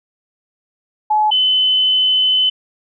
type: tone pair in turn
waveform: sine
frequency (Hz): 853 / 3031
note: G#5 / F#7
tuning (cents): +46 / +41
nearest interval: octave + minor seventh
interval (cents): 2195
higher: second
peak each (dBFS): -11 / -11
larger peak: neither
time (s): 1.1-1.31 / 1.31-2.5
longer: second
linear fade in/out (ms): 10
effects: none